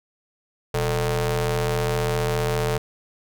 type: ring-modulated tone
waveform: sawtooth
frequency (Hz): 159.7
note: D#3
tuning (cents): +45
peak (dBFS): -14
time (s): 0.74-2.78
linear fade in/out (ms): 5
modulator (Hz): 282
effects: none